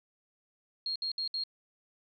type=tone bursts; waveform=sine; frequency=4252 Hz; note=C8; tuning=27 cents sharp; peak=-31 dBFS; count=4; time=0.86-1.437 s; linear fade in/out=2 ms; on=97 ms; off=63 ms; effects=none